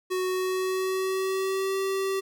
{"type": "tone with pitch glide", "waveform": "square", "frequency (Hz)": [370, 386.6], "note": ["F#4", "G4"], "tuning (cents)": [0, -24], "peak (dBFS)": -26, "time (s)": [0.1, 2.21], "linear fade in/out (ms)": 20, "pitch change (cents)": 76, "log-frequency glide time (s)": [0.26, 1.78], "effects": []}